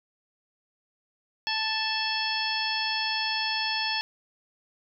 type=harmonic tone with a mistuned harmonic; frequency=880 Hz; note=A5; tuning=in tune; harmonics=1 / 2 / 3 / 4 / 5 / 6; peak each=-33 / -33 / -33 / -33 / -33 / -33 dBFS; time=1.47-4.01 s; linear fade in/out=0 ms; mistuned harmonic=4; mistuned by=-93 cents; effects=none